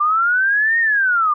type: linear two-way sweep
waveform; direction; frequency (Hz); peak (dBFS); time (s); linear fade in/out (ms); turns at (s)
sine; up then down; 1174.7 to 1866 to 1174.7; -13; 0-1.34; 10; 0.79
effects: none